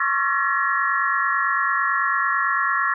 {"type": "tone cluster", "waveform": "sine", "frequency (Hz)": [1090, 1139, 1358, 1698, 1886], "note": ["C#6", "C#6", "F6", "G#6", "A#6"], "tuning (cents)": [-29, 47, -49, 38, 20], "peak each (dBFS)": [-24, -28, -24, -24, -26], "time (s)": [0, 2.94], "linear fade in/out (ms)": 5, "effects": []}